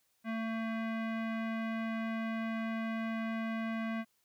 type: tone with low-pass filter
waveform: square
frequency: 224.6 Hz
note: A3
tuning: 36 cents sharp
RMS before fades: -36 dBFS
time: 0.24-4.05 s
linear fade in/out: 50 ms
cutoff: 2100 Hz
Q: 2
effects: white hiss -75 dBFS RMS until 4.24 s